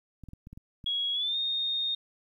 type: clicks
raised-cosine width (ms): 5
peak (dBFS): -32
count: 7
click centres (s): 0.237 / 0.287 / 0.334 / 0.471 / 0.53 / 0.575 / 0.842
type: tone with pitch glide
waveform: sine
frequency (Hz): 3322 to 3686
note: G#7 to A#7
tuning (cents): 0 to -20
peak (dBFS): -27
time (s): 0.86-1.95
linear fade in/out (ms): 5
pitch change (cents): +180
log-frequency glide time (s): 1.13-1.37
effects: 11-bit